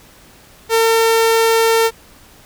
sawtooth tone, 453 Hz, A#4, 50 cents flat, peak -7 dBFS, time 0.69-1.91 s, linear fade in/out 50 ms, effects pink hiss -45 dBFS RMS until 2.45 s

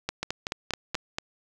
two click trains, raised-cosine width 0.2 ms, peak -11 / -12 dBFS, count 5 / 5, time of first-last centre 0.09-0.952 / 0.23-1.185 s, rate 4.64 / 4.19 Hz, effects none

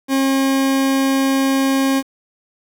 40% pulse tone, 270 Hz, C#4, 45 cents flat, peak -13 dBFS, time 0.08-2.03 s, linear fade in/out 50 ms, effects 7-bit

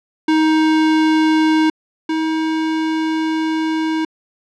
square tone pair in turn, 314.4 / 317.9 Hz, D#4 / D#4, +18 / +37 cents, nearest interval unison, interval 19 cents, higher second, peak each -12 / -17 dBFS, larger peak first, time 0.28-1.7 / 2.09-4.05 s, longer second, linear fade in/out 5 ms, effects low-pass 4000 Hz 12 dB/octave

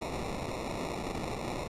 violet noise with sample-and-hold, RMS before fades -36 dBFS, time 0.01-1.68 s, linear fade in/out 10 ms, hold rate 1575 Hz, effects low-pass 9000 Hz 12 dB/octave

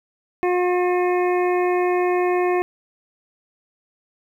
harmonic tone, 358.9 Hz, F4, 47 cents sharp, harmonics 1 / 2 / 3 / 5 / 6 / 7, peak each -18 / -24 / -28 / -32 / -34 / -35 dBFS, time 0.43-2.62 s, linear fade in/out 0 ms, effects 9-bit

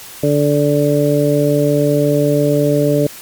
harmonic tone, 145.7 Hz, D3, 13 cents flat, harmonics 1 / 2 / 3 / 4, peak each -16 / -16 / -16 / -16 dBFS, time 0.23-3.07 s, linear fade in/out 5 ms, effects white hiss -34 dBFS RMS until 3.21 s + MP3 96 kbps

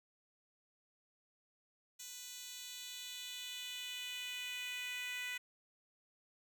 10% pulse tone with high-pass filter sweep, 495.8 Hz, B4, 7 cents sharp, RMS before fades -45 dBFS, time 1.99-5.38 s, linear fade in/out 10 ms, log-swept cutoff 5100 to 2100 Hz, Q 2.4, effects 12-bit

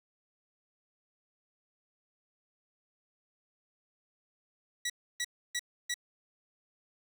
15% pulse tone bursts, 1937 Hz, B6, 34 cents flat, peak -25 dBFS, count 4, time 4.85-5.942 s, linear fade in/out 5 ms, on 48 ms, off 300 ms, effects none

